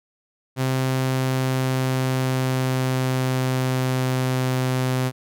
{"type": "tone with pitch glide", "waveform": "sawtooth", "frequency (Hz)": [130.81, 128.64], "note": ["C3", "C3"], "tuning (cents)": [0, -29], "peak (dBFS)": -16, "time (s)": [0.56, 5.12], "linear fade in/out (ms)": 50, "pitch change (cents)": -29, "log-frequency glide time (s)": [0.91, 4.79], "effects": []}